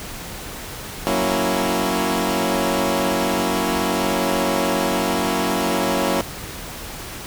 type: chord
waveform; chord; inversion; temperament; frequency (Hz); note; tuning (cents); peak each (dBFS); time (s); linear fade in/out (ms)
15% pulse; F# dominant seventh; none; equal; 185 / 233.1 / 277.2 / 329.6; F#3 / A#3 / C#4 / E4; 0 / 0 / 0 / 0; -18; 1.07-6.21; 0
effects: pink hiss -33 dBFS RMS until 7.26 s